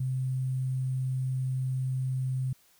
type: tone with sample-and-hold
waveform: sine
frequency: 130 Hz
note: C3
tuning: 11 cents flat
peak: -27 dBFS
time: 0-2.53 s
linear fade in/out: 5 ms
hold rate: 8820 Hz
effects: white hiss -63 dBFS RMS until 2.79 s

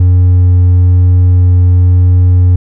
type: tone with hard clipping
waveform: sine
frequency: 89.9 Hz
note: F#2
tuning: 49 cents flat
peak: -4 dBFS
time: 0-2.56 s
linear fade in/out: 5 ms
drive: 2 dB
effects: none

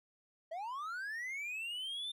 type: linear sweep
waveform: triangle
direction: up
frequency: 622.3 to 3608 Hz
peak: -37 dBFS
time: 0.51-2.12 s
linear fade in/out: 10 ms
effects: none

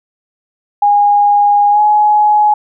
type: tone with pitch glide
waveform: sine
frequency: 820 to 841.1 Hz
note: G#5 to G#5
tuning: -22 to +22 cents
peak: -6 dBFS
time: 0.82-2.54 s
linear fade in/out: 5 ms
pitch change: +44 cents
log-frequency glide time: 1.71-1.8 s
effects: none

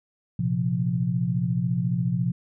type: chord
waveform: sine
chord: Bb suspended second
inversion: none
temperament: equal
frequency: 116.54 / 130.81 / 174.61 Hz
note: Bb2 / C3 / F3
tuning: 0 / 0 / 0 cents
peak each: -28 / -26 / -25 dBFS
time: 0.39-2.32 s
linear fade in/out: 5 ms
effects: none

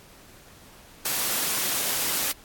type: high-pass noise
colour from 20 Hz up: white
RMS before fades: -26 dBFS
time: 1.05-2.32 s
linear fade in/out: 5 ms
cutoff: 130 Hz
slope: 12 dB/octave
effects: pink hiss -51 dBFS RMS until 2.44 s + AAC 64 kbps

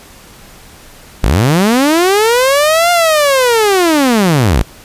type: linear two-way sweep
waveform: sawtooth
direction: up then down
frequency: 38.89 to 707 to 40.38 Hz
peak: -4 dBFS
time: 1.23-4.63 s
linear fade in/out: 10 ms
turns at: 2.91 s
effects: pink hiss -38 dBFS RMS until 4.84 s + resampled to 32000 Hz

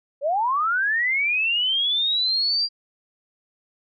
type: linear sweep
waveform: sine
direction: up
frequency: 532 to 4792 Hz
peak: -19 dBFS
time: 0.21-2.69 s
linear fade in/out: 50 ms
effects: none

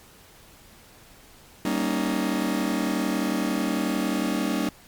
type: chord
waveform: 40% pulse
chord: Eb dominant seventh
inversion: first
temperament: just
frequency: 194.45 / 233.3 / 280 / 311.1 Hz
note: G3 / Bb3 / Db4 / Eb4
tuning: -14 / +2 / +18 / 0 cents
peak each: -28 dBFS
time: 1.65-4.69 s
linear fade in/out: 2 ms
effects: pink hiss -51 dBFS RMS until 4.87 s + MP3 96 kbps

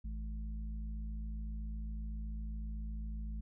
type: harmonic tone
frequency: 53.9 Hz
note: A1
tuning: 35 cents flat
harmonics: 1 / 3 / 4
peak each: -38 / -53 / -50 dBFS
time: 0.04-3.41 s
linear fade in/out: 10 ms
effects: none

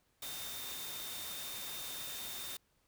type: tone in noise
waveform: sine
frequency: 3639 Hz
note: A#7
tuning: 42 cents flat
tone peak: -47 dBFS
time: 0.22-2.57 s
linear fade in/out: 5 ms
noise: white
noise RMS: -44 dBFS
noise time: 0.22-2.57 s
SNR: -6 dB
effects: pink hiss -75 dBFS RMS until 2.87 s

